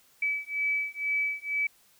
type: beating tone pair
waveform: sine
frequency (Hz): 2294 / 2296.1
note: D7 / D7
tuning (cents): -41 / -40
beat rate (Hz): 2.1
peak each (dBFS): -30 / -30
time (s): 0.22-1.67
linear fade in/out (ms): 5
effects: white hiss -62 dBFS RMS until 1.99 s